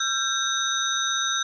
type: tone cluster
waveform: sine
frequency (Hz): 1354 / 1580 / 3662 / 3802 / 6070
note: E6 / G6 / A#7 / A#7 / F#8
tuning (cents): +46 / +13 / -32 / +33 / +43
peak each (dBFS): -29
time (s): 0-1.43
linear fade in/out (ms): 5
effects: none